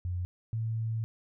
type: tone pair in turn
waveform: sine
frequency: 89.3 / 112.51 Hz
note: F2 / A2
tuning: +39 / +39 cents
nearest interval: major third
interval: 400 cents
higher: second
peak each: -30 / -29 dBFS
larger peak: second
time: 0.05-0.25 / 0.53-1.04 s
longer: second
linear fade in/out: 0 ms
effects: none